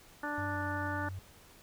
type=harmonic tone; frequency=293.9 Hz; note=D4; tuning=1 cent sharp; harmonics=1 / 2 / 3 / 4 / 5 / 6; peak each=-40 / -43 / -40 / -43 / -39 / -43 dBFS; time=0.23-1.09 s; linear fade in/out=5 ms
type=tone with pitch glide; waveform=sine; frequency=97.6 to 94.55 Hz; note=G2 to F#2; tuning=-7 to +38 cents; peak=-38 dBFS; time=0.38-1.19 s; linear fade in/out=0 ms; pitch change=-55 cents; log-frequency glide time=0.5-0.57 s
effects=pink hiss -58 dBFS RMS until 1.62 s